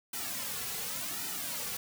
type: noise with flanger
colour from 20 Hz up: white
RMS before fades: -37 dBFS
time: 0.13-1.77 s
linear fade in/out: 5 ms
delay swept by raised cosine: 1.8 to 3.3 ms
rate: 0.89 Hz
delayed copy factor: -0.95
effects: none